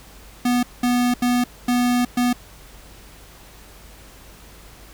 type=tone bursts at uneven times; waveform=square; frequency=245.1 Hz; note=B3; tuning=13 cents flat; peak=-17 dBFS; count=5; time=0.45-0.63 / 0.83-1.14 / 1.22-1.44 / 1.68-2.05 / 2.17-2.33 s; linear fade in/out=5 ms; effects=added 50 Hz sine -46 dBFS peak until 4.93 s + pink hiss -46 dBFS RMS until 4.93 s